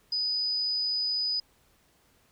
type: tone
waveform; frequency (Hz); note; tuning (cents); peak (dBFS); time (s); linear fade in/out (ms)
sine; 4978; D#8; 0; -26; 0.12-1.4; 5
effects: pink hiss -65 dBFS RMS until 2.31 s